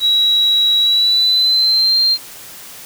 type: tone with pitch glide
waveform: sine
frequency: 3877 to 4179 Hz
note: B7 to C8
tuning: -33 to -3 cents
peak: -10 dBFS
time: 0-2.18 s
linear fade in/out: 50 ms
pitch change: +130 cents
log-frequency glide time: 0.8-1.98 s
effects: white hiss -35 dBFS RMS until 2.85 s